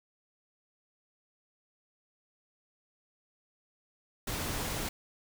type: noise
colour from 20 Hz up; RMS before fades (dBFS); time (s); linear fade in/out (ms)
pink; -35; 4.27-4.89; 5
effects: none